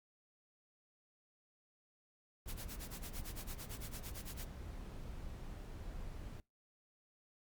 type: noise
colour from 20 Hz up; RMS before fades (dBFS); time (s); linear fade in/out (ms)
brown; -47; 2.46-6.4; 0
type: noise with tremolo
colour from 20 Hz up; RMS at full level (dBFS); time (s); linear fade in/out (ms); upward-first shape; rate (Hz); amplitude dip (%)
white; -48; 2.47-4.46; 20; sine; 8.9; 100
effects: noise-tail reverb RT60 0.2 s tail -25 dB re dry + Opus 48 kbps